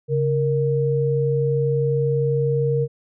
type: tone pair together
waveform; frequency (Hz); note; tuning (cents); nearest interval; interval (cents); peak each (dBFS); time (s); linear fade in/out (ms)
sine; 138.6 / 466.2; C#3 / A#4; 0 / 0; octave + major sixth; 2100; -20; 0.08-2.88; 50
effects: none